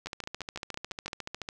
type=two click trains; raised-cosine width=0.2 ms; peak=-20 / -19 dBFS; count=7 / 21; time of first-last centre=0.07-1.08 / 0.06-1.489 s; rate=5.94 / 14 Hz; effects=none